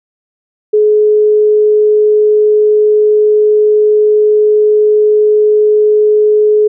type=tone; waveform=sine; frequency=423.8 Hz; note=G#4; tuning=35 cents sharp; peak=-5 dBFS; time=0.73-6.68 s; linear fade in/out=10 ms; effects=none

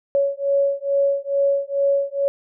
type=beating tone pair; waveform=sine; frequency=557 / 559.3 Hz; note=C#5 / C#5; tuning=+8 / +15 cents; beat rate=2.3 Hz; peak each=-20 dBFS; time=0.15-2.28 s; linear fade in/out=0 ms; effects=none

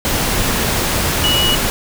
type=tone in noise; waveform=sine; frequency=2923 Hz; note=F#7; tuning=22 cents flat; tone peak=-14 dBFS; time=1.24-1.55 s; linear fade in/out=0 ms; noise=pink; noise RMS=-17 dBFS; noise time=0.05-1.7 s; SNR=0 dB; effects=none

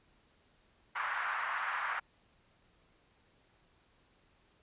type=band-pass noise; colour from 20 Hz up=white; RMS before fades=-36 dBFS; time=0.95-2 s; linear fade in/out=10 ms; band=980 to 1700 Hz; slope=24 dB/octave; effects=pink hiss -69 dBFS RMS until 4.62 s + resampled to 8000 Hz

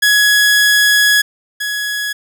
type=tone pair in turn; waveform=sawtooth; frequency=1678 / 1678 Hz; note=G#6 / G#6; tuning=+17 / +17 cents; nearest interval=unison; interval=0 cents; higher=neither; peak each=-5 / -14 dBFS; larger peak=first; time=0.02-1.22 / 1.6-2.13 s; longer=first; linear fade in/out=10 ms; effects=none

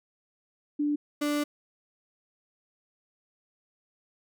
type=tone pair in turn; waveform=sine / 35% pulse; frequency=293.7 / 293.7 Hz; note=D4 / D4; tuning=0 / 0 cents; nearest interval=unison; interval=0 cents; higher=neither; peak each=-24 dBFS; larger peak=neither; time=0.79-0.96 / 1.21-1.44 s; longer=second; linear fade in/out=10 ms; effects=none

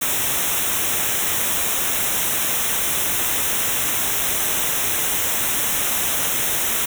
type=band-stop noise; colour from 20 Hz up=white; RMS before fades=-21 dBFS; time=0.01-6.86 s; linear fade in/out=10 ms; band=3900 to 5500 Hz; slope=96 dB/octave; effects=none

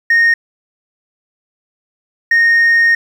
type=tone pair in turn; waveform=sine; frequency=1851 / 1851 Hz; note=A#6 / A#6; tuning=-13 / -13 cents; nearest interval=unison; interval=0 cents; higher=neither; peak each=-5 dBFS; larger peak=neither; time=0.1-0.34 / 2.31-2.95 s; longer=second; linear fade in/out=5 ms; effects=tanh soft clip ceiling -6 dBFS + 7-bit

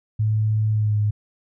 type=tone with pitch glide; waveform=sine; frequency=108.1 to 104.96 Hz; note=A2 to G#2; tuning=-30 to +19 cents; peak=-17 dBFS; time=0.19-1.11 s; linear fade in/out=10 ms; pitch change=-51 cents; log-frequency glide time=0.71-0.98 s; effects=none

